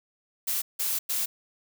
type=noise bursts at uneven times; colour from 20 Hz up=blue; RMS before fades=-28 dBFS; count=3; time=0.47-0.62 / 0.79-0.99 / 1.09-1.26 s; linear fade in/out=10 ms; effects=none